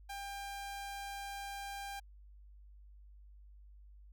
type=tone; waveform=sawtooth; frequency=797 Hz; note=G5; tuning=28 cents sharp; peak=-38 dBFS; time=0.09-2 s; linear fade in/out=10 ms; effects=added 50 Hz sine -54 dBFS peak until 4.12 s